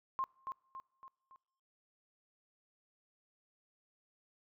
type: tone with echo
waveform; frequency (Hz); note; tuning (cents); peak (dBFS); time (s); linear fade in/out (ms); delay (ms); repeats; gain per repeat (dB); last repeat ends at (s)
sine; 1062; C6; +25; -32; 0.19-0.24; 0; 280; 4; -6; 1.36
effects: noise-tail reverb RT60 1.0 s tail -25 dB re dry